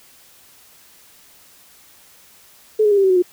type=tone with pitch steps; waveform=sine; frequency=430.9 / 417.7 / 404.8 / 392.4 / 380.4 / 368.7 / 357.4 Hz; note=A4 / G#4 / G#4 / G4 / F#4 / F#4 / F4; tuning=-36 / +10 / -44 / +2 / +48 / -6 / +40 cents; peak=-11 dBFS; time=2.79-3.224 s; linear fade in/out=10 ms; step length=62 ms; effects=white hiss -49 dBFS RMS until 3.32 s